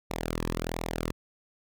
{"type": "tone with flanger", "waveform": "sawtooth", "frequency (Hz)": 41.35, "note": "E1", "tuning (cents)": 6, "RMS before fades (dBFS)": -33, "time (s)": [0.1, 1.12], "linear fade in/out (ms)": 10, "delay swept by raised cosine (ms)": [0.64, 1.41], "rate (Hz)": 1.4, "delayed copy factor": -0.8, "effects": []}